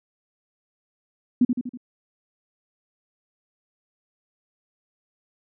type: tone with echo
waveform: sine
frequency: 246.9 Hz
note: B3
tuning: in tune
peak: -13 dBFS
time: 1.41-1.45 s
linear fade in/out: 5 ms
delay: 81 ms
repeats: 4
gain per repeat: -5 dB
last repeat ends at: 1.774 s
effects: none